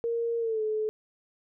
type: tone with pitch glide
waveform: sine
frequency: 465.2 to 431.5 Hz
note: A#4 to A4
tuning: -4 to -34 cents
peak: -26 dBFS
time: 0.04-0.89 s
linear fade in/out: 0 ms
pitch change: -130 cents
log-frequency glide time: 0.39-0.62 s
effects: none